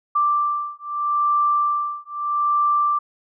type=beating tone pair; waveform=sine; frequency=1176 / 1176.79 Hz; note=D6 / D6; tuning=+2 / +3 cents; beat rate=0.79 Hz; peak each=-21 dBFS; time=0.15-2.99 s; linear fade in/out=10 ms; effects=none